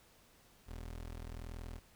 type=tone; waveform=25% pulse; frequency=41 Hz; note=E1; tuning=9 cents flat; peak=-40 dBFS; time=0.66-1.81 s; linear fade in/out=50 ms; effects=pink hiss -65 dBFS RMS until 1.95 s